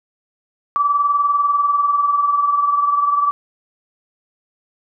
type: tone pair together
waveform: sine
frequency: 1154.5 / 1174.7 Hz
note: D6 / D6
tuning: -30 / 0 cents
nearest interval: unison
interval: 30 cents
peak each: -14 / -22 dBFS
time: 0.76-3.31 s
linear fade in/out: 0 ms
effects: none